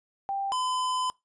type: tone pair in turn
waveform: sine / square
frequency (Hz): 788 / 1014.6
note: G5 / B5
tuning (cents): +9 / +46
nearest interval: major third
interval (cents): 437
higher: second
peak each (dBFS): -27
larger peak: neither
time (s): 0.29-0.52 / 0.52-1.1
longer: second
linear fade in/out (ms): 0
effects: noise-tail reverb RT60 0.2 s tail -23 dB re dry + resampled to 22050 Hz